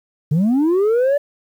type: linear sweep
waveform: sine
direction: up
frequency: 138.9 to 587.3 Hz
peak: -10 dBFS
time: 0.31-1.18 s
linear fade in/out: 10 ms
effects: tanh soft clip ceiling -12 dBFS + 8-bit